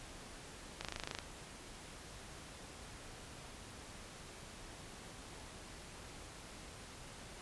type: click train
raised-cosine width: 0.2 ms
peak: -22 dBFS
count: 11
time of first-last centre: 0.81-1.187 s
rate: 26.5 Hz
effects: pink hiss -52 dBFS RMS until 7.41 s + resampled to 24000 Hz